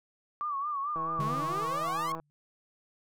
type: tone with vibrato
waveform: sine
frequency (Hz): 1151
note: D6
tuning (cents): -35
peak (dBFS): -30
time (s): 0.41-2.15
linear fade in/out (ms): 0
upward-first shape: sine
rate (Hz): 4.5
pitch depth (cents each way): 92
type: click train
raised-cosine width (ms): 1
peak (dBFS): -28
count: 203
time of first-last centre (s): 0.96-2.199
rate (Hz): 163
type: tone with exponential decay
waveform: sine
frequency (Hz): 146.6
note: D3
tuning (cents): -3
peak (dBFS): -31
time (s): 1.19-2.3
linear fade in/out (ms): 0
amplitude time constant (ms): 240
type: exponential sweep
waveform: sawtooth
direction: up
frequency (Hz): 196 to 1102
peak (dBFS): -33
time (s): 1.2-2.12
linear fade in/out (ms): 2
effects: none